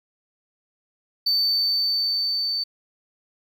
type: tone with level ramp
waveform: sine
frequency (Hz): 4549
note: C#8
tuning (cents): +44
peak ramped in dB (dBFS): -15 to -22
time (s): 1.26-2.64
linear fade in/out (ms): 10
effects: tanh soft clip ceiling -17 dBFS + 9-bit